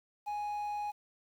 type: tone with quantisation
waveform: triangle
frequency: 830.6 Hz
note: G#5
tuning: in tune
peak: -32 dBFS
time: 0.26-0.92 s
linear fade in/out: 20 ms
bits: 10
effects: none